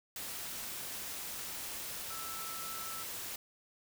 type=tone in noise; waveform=sine; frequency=1321 Hz; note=E6; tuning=3 cents sharp; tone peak=-45 dBFS; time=2.1-3.03 s; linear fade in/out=2 ms; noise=white; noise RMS=-42 dBFS; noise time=0.16-3.36 s; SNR=-6 dB; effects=none